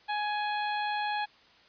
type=harmonic tone; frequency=836 Hz; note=G#5; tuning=11 cents sharp; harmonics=1 / 2 / 3 / 4 / 5; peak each=-30 / -36 / -40 / -42 / -44 dBFS; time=0.08-1.26 s; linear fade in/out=20 ms; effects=white hiss -59 dBFS RMS until 1.68 s + resampled to 11025 Hz